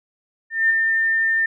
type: tone with ADSR envelope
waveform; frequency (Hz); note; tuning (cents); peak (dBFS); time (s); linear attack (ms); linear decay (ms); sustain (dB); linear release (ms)
sine; 1803; A6; +42; -12; 0.5-1.46; 200; 10; -4; 4
effects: none